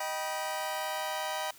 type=chord; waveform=sawtooth; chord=Eb augmented; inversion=none; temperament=just; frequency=622.3 / 777.8 / 972.3 Hz; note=Eb5 / G5 / B5; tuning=0 / -14 / -27 cents; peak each=-33 dBFS; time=0-1.51 s; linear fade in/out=5 ms; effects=white hiss -55 dBFS RMS until 1.58 s